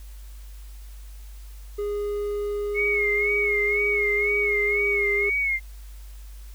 triangle tone with pitch glide, 411.9 to 406.5 Hz, G#4 to G#4, -14 to -37 cents, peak -23 dBFS, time 1.78-5.3 s, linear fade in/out 10 ms, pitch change -23 cents, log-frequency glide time 4.7-4.89 s
sine tone with vibrato, 2173 Hz, C#7, 35 cents flat, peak -21 dBFS, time 2.74-5.6 s, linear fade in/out 50 ms, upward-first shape sine, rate 2 Hz, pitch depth 70 cents each way
effects added 50 Hz sine -38 dBFS peak until 6.54 s + white hiss -54 dBFS RMS until 6.54 s

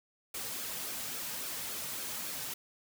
white noise with flanger, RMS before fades -39 dBFS, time 0.34-2.54 s, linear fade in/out 5 ms, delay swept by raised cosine 1 to 3 ms, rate 3.6 Hz, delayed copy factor -0.5, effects none

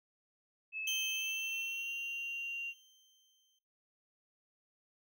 sine tone with pitch glide, 2600 to 2771 Hz, E7 to F7, -24 to -14 cents, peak -37 dBFS, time 0.72-2.74 s, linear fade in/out 50 ms, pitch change +110 cents, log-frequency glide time 1.08-1.91 s
30% pulse tone with exponential decay, 3122 Hz, G7, 8 cents flat, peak -30 dBFS, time 0.87-3.59 s, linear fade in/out 5 ms, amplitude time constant 590 ms
effects noise-tail reverb RT60 0.3 s tail -19 dB re dry

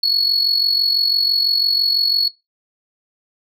sine tone with amplitude modulation, 4374 Hz, C#8, 24 cents flat, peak -9 dBFS, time 0.03-2.28 s, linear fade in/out 5 ms, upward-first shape sine, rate 46 Hz, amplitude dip 80%, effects noise-tail reverb RT60 0.2 s tail -19 dB re dry + tanh soft clip ceiling -11 dBFS

